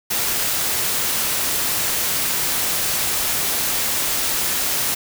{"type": "noise", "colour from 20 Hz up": "white", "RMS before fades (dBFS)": -21, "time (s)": [0.1, 4.95], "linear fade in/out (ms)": 10, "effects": []}